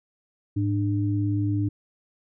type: tone pair together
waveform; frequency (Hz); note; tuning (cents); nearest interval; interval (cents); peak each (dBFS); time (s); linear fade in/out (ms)
sine; 105.5 / 298.6; G#2 / D4; +28 / +29; octave + tritone; 1801; -23 / -26; 0.56-1.69; 10
effects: none